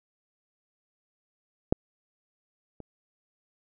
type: clicks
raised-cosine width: 2 ms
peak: -7 / -28 dBFS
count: 2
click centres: 1.725 / 2.803 s
effects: none